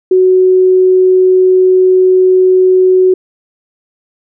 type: tone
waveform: sine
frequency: 371.2 Hz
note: F#4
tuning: 6 cents sharp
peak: -4 dBFS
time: 0.11-3.14 s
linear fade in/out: 5 ms
effects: none